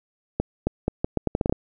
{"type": "accelerating click train", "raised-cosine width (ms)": 2, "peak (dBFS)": -8, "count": 11, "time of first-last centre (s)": [0.4, 1.525], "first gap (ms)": 270, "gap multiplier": 0.78, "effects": []}